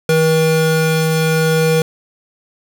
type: tone pair together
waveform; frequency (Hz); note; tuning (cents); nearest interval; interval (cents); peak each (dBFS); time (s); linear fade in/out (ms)
square; 160 / 479.5; D#3 / A#4; +49 / +49; octave + perfect fifth; 1900; -15; 0.09-1.82; 2
effects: none